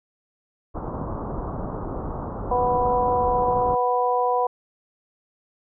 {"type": "low-pass noise", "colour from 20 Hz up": "pink", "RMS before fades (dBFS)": -30, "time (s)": [0.74, 3.76], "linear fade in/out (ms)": 20, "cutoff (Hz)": 1200, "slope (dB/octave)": 48}
{"type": "harmonic tone", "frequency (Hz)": 246.9, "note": "B3", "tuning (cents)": 0, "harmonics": [2, 3, 4], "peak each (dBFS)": [-23, -23, -23], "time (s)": [2.51, 4.47], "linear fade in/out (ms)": 5}
{"effects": []}